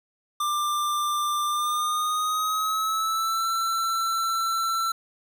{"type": "tone with pitch glide", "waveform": "square", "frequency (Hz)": [1188, 1341.2], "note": ["D6", "E6"], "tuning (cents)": [20, 30], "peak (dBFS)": -24, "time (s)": [0.4, 4.92], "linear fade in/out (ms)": 5, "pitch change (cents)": 210, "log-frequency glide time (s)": [1.45, 3.47], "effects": ["10-bit"]}